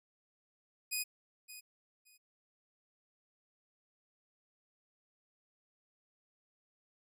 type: tone with echo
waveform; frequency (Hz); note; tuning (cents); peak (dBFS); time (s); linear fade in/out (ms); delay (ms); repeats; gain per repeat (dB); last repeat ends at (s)
10% pulse; 2489; D#7; 0; -25; 0.91-1.04; 20; 570; 2; -14; 2.18
effects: none